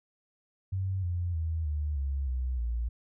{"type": "tone with pitch steps", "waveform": "sine", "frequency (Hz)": [95, 87.62, 80.81, 74.54, 68.75, 63.4, 58.48], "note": ["F#2", "F2", "E2", "D2", "C#2", "B1", "A#1"], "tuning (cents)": [46, 6, -34, 26, -14, 46, 6], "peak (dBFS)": -28, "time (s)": [0.72, 2.89], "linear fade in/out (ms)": 10, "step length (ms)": 310, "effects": []}